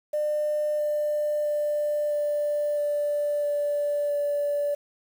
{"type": "tone with pitch steps", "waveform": "sine", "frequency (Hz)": [600, 596.5, 593.1, 589.7, 586.3, 582.9, 579.6], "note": ["D5", "D5", "D5", "D5", "D5", "D5", "D5"], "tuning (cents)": [37, 27, 17, 7, -3, -13, -23], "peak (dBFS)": -22, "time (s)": [0.13, 4.75], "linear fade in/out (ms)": 10, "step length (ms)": 660, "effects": ["tanh soft clip ceiling -19 dBFS", "8-bit"]}